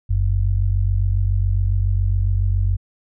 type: tone pair together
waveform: sine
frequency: 47.28 / 94.5 Hz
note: F#1 / F#2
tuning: +38 / +37 cents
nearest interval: octave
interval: 1199 cents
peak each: -18 dBFS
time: 0.09-2.77 s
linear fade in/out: 20 ms
effects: none